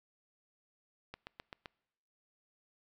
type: click train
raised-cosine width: 0.3 ms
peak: -28 dBFS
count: 5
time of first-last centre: 1.14-1.658 s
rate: 7.72 Hz
effects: noise-tail reverb RT60 0.9 s tail -25 dB re dry